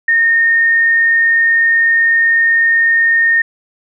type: tone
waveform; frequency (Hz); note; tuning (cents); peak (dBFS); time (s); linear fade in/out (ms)
sine; 1836; A#6; -27; -8; 0.08-3.42; 5
effects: none